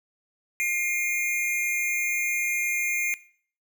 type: tone pair together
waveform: square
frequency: 2121 / 2416 Hz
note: C7 / D7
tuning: +23 / +48 cents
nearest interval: major second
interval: 225 cents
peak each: -27 dBFS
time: 0.6-3.14 s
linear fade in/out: 0 ms
effects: noise-tail reverb RT60 0.5 s tail -19 dB re dry